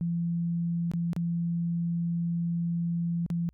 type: tone with dropouts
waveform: sine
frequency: 170 Hz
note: F3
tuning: 46 cents flat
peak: -26 dBFS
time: 0.01-3.49 s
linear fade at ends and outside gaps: 0 ms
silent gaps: 0.915-0.936 / 1.132-1.164 / 3.263-3.302 s
effects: added 60 Hz sine -60 dBFS peak until 3.53 s